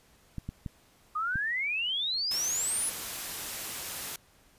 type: clicks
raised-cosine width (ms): 5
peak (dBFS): -23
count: 4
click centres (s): 0.383 / 0.49 / 0.662 / 1.357
type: exponential sweep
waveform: sine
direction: up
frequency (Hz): 1209 to 10548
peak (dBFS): -28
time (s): 1.15-2.9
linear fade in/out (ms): 10
type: noise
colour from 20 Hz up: white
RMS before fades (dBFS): -37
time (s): 2.31-4.16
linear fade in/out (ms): 2
effects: pink hiss -62 dBFS RMS until 4.58 s + resampled to 32000 Hz